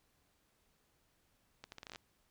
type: accelerating click train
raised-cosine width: 0.2 ms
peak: -30 dBFS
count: 10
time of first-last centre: 1.64-1.959 s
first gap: 81 ms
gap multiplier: 0.77
effects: pink hiss -75 dBFS RMS until 2.3 s